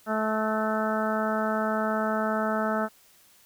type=harmonic tone with a mistuned harmonic; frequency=217.3 Hz; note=A3; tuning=21 cents flat; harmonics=1 / 2 / 3 / 4 / 5 / 6 / 7 / 8; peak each=-29 / -34 / -29 / -34 / -40 / -31 / -35 / -43 dBFS; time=0.06-2.89 s; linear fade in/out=50 ms; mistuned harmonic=8; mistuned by=+29 cents; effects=white hiss -58 dBFS RMS until 3.45 s